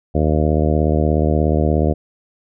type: harmonic tone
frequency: 76.8 Hz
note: D#2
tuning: 22 cents flat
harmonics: 1 / 2 / 3 / 4 / 5 / 6 / 7 / 8 / 9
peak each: -17 / -20 / -22 / -23 / -24 / -25 / -25 / -26 / -27 dBFS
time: 0.14-1.94 s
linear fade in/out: 20 ms
effects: none